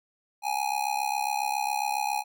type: tone with amplitude modulation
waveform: square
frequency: 830.6 Hz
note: G#5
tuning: in tune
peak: -23 dBFS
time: 0.42-2.24 s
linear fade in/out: 50 ms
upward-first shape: sine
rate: 67.3 Hz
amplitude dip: 90%
effects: none